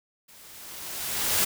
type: noise with level ramp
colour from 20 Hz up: white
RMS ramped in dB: -52 to -22 dBFS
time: 0.28-1.45 s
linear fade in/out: 10 ms
effects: none